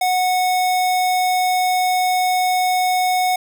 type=tone; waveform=square; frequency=735 Hz; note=F#5; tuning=12 cents flat; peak=-16 dBFS; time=0.01-3.36 s; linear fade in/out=5 ms; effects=none